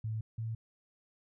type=tone pair in turn; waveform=sine; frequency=110 / 112.64 Hz; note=A2 / A2; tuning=0 / +41 cents; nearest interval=unison; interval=41 cents; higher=second; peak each=-33 / -34 dBFS; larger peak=first; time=0.04-0.21 / 0.38-0.55 s; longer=neither; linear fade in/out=5 ms; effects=none